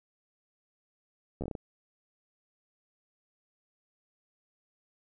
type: slowing click train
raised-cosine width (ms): 2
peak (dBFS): -23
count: 7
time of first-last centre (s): 1.41-1.552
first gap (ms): 12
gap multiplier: 1.27
effects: none